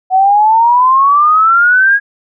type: exponential sweep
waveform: sine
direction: up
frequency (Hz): 740 to 1659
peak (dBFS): -5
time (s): 0.1-2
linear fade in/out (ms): 50
effects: none